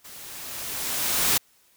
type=noise with level ramp; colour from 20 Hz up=white; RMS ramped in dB=-44 to -20 dBFS; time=0.04-1.38 s; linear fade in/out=10 ms; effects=white hiss -61 dBFS RMS until 1.76 s